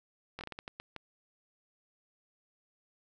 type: slowing click train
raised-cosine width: 0.3 ms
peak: -25 dBFS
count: 9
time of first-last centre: 0.39-0.963 s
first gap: 20 ms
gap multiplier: 1.35
effects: none